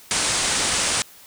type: low-pass noise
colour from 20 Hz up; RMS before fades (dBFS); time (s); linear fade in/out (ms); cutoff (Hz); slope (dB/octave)
white; -22; 0.11-1.02; 0; 9600; 96
effects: white hiss -47 dBFS RMS until 1.26 s